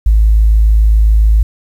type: tone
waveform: sine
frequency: 53.6 Hz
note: A1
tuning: 45 cents flat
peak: -4 dBFS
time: 0.06-1.43 s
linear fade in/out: 5 ms
effects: tanh soft clip ceiling 0 dBFS + 7-bit